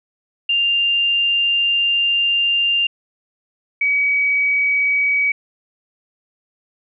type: tone pair in turn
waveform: sine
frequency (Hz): 2794 / 2269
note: F7 / C#7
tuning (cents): 0 / +40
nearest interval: major third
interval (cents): 360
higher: first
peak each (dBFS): -14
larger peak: neither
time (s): 0.49-2.87 / 3.81-5.32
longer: first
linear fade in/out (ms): 5
effects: none